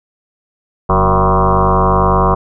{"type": "tone with frequency modulation", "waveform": "sine", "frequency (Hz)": 571, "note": "D5", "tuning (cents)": -49, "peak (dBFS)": -8, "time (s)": [0.89, 2.35], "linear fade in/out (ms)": 10, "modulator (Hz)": 99.4, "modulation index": 6.2, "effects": []}